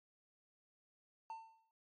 triangle tone with exponential decay, 897 Hz, A5, 33 cents sharp, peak -40 dBFS, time 1.3-1.71 s, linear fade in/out 1 ms, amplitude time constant 88 ms, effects MP3 32 kbps

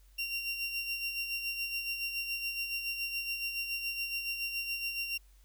30% pulse tone with tremolo, 2759 Hz, F7, 22 cents flat, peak -29 dBFS, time 0.18-5.18 s, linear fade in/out 10 ms, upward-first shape sine, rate 7.1 Hz, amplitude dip 50%, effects added 48 Hz sine -57 dBFS peak until 5.44 s + white hiss -69 dBFS RMS until 5.44 s

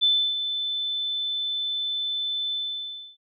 sine tone with ADSR envelope, 3520 Hz, A7, in tune, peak -16 dBFS, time 0.01-3.17 s, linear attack 25 ms, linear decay 310 ms, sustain -9 dB, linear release 640 ms, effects none

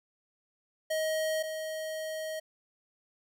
square tone pair in turn, 630 / 630 Hz, D#5 / D#5, +21 / +21 cents, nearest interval unison, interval 0 cents, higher neither, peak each -29 / -35 dBFS, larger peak first, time 0.9-1.43 / 1.43-2.4 s, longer second, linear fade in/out 10 ms, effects none

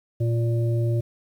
harmonic tone, 116.54 Hz, A#2, in tune, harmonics 1 / 3 / 5, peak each -20 / -30 / -34 dBFS, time 0.2-1.01 s, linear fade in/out 10 ms, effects 9-bit

